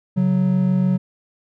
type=tone pair together; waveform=triangle; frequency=138.74 / 185.4 Hz; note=C#3 / F#3; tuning=+2 / +4 cents; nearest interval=perfect fourth; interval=502 cents; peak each=-19 / -14 dBFS; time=0.16-0.98 s; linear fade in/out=20 ms; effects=none